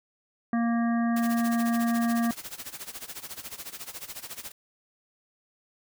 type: harmonic tone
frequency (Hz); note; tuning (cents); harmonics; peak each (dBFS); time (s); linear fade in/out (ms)
233.1; A#3; 0; 1 / 3 / 5 / 7 / 8; -23 / -33 / -37 / -40 / -41; 0.53-2.31; 2
type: noise with tremolo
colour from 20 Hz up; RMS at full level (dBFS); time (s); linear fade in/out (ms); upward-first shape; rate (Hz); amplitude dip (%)
white; -37; 1.16-4.52; 5; sine; 14; 85
effects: none